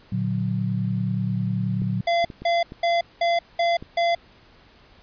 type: chord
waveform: sine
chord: Bb augmented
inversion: none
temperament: equal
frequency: 116.54 / 146.83 / 185 Hz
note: Bb2 / D3 / F#3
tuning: 0 / 0 / 0 cents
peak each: -25 / -30 / -25 dBFS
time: 0.12-2.01 s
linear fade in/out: 5 ms
type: clicks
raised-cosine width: 3 ms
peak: -23 dBFS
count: 6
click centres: 1.819 / 2.243 / 2.302 / 2.42 / 2.721 / 3.825 s
type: tone bursts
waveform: square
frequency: 684 Hz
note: F5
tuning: 36 cents flat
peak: -19 dBFS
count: 6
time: 2.07-4.15 s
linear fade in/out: 5 ms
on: 180 ms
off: 200 ms
effects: pink hiss -53 dBFS RMS until 5.02 s + resampled to 11025 Hz